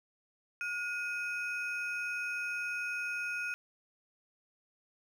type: ring-modulated tone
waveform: triangle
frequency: 1975.5 Hz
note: B6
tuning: in tune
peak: -29 dBFS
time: 0.61-3.54 s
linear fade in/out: 0 ms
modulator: 541 Hz
effects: none